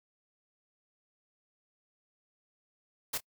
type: noise with echo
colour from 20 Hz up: white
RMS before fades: -33 dBFS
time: 3.13-3.18 s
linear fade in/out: 10 ms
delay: 27 ms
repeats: 1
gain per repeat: -15 dB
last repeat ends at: 3.207 s
effects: noise-tail reverb RT60 0.1 s tail -26 dB re dry